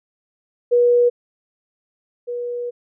sine tone pair in turn, 483.6 / 483.6 Hz, B4 / B4, -36 / -36 cents, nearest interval unison, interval 0 cents, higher neither, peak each -11 / -23 dBFS, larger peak first, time 0.71-1.1 / 2.27-2.71 s, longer second, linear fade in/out 20 ms, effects none

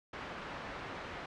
white low-pass noise, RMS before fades -44 dBFS, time 0.13-1.26 s, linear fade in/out 5 ms, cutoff 1600 Hz, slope 12 dB/octave, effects low-pass 6000 Hz 12 dB/octave

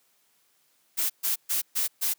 blue noise bursts, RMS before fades -26 dBFS, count 5, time 0.97-2.14 s, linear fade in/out 20 ms, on 130 ms, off 130 ms, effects white hiss -67 dBFS RMS until 2.18 s + high-pass 150 Hz 12 dB/octave

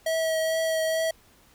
square tone with vibrato, 644 Hz, E5, 41 cents flat, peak -24 dBFS, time 0.06-1.11 s, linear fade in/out 5 ms, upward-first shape triangle, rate 2.3 Hz, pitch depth 16 cents each way, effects pink hiss -58 dBFS RMS until 1.54 s

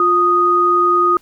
sine tone pair together, 352.4 / 1242 Hz, F4 / D#6, +16 / -3 cents, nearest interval octave + minor seventh, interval 2181 cents, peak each -17 / -11 dBFS, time 0-1.17 s, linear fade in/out 2 ms, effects pink hiss -52 dBFS RMS until 1.21 s

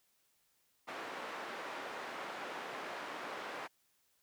white band-pass noise, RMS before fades -44 dBFS, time 0.87-3.68 s, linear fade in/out 20 ms, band 340 to 1500 Hz, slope 12 dB/octave, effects white hiss -75 dBFS RMS until 4.22 s

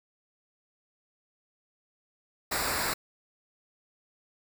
pink noise with comb filter, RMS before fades -30 dBFS, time 2.51-2.94 s, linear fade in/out 10 ms, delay 0.32 ms, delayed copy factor -0.75, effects none

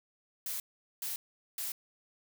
blue noise bursts, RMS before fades -37 dBFS, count 3, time 0.46-1.72 s, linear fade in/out 2 ms, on 140 ms, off 420 ms, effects none

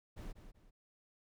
brown noise with echo, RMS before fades -45 dBFS, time 0.16-0.33 s, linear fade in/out 20 ms, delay 190 ms, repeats 2, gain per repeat -9 dB, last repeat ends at 0.71 s, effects none

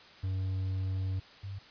triangle / sine tone pair in turn, 94.7 / 98.19 Hz, F#2 / G2, +41 / +3 cents, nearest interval minor second, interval 62 cents, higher second, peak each -28 / -37 dBFS, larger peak first, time 0.23-1.2 / 1.43-1.59 s, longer first, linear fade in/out 10 ms, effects white hiss -54 dBFS RMS until 1.7 s + resampled to 11025 Hz

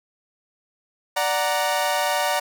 sawtooth chord, D augmented, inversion none, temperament equal, 587.3 / 740 / 932.3 Hz, D5 / F#5 / A#5, 0 / 0 / 0 cents, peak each -21 / -21 / -21 dBFS, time 1.16-2.4 s, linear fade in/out 10 ms, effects none

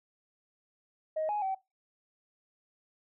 sine tone with pitch steps, 627 / 835 / 767 Hz, D#5 / G#5 / G5, +13 / +9 / -38 cents, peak -28 dBFS, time 1.16-1.55 s, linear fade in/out 10 ms, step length 130 ms, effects noise-tail reverb RT60 0.2 s tail -20 dB re dry + tanh soft clip ceiling -25 dBFS

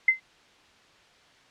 sine tone with exponential decay, 2067 Hz, C7, 22 cents flat, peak -12 dBFS, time 0.08-0.2 s, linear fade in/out 5 ms, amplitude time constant 25 ms, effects white hiss -57 dBFS RMS until 1.5 s + low-pass 4000 Hz 12 dB/octave

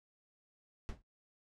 brown noise with exponential decay, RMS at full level -34 dBFS, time 0.89-1.02 s, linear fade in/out 0 ms, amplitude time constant 27 ms, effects noise-tail reverb RT60 0.1 s tail -20 dB re dry + low-pass 7000 Hz 12 dB/octave

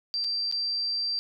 sine tone with dropouts, 4699 Hz, D8, in tune, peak -26 dBFS, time 0.14-1.19 s, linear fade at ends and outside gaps 0 ms, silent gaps 0.241-0.245 / 0.514-0.524 s, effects none

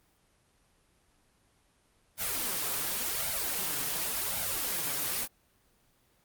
white noise with flanger, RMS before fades -32 dBFS, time 2.17-5.28 s, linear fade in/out 50 ms, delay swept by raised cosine 1.3 to 7.1 ms, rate 0.9 Hz, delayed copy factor +0.95, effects pink hiss -68 dBFS RMS until 6.24 s + Opus 24 kbps

